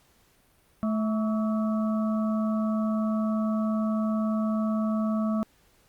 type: harmonic tone with a mistuned harmonic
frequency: 217.1 Hz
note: A3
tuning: 23 cents flat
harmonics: 1 / 3 / 5 / 6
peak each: -24 / -34 / -38 / -40 dBFS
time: 0.83-5.43 s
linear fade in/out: 0 ms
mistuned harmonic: 5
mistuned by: +71 cents
effects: pink hiss -63 dBFS RMS until 5.88 s + Opus 48 kbps